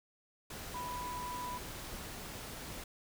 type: tone in noise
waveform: sine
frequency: 987.8 Hz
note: B5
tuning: in tune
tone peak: -39 dBFS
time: 0.74-1.58 s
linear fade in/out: 5 ms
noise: pink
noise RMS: -45 dBFS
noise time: 0.5-2.84 s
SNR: +3 dB
effects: none